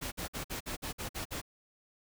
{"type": "noise bursts", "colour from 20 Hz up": "pink", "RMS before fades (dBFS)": -38, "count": 9, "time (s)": [0.01, 1.416], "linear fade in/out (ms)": 20, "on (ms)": 110, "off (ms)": 52, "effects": []}